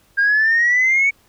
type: exponential sweep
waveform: sine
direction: up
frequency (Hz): 1600 to 2252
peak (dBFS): -11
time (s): 0.17-1.11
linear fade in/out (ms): 20
effects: tanh soft clip ceiling -9 dBFS + pink hiss -56 dBFS RMS until 1.28 s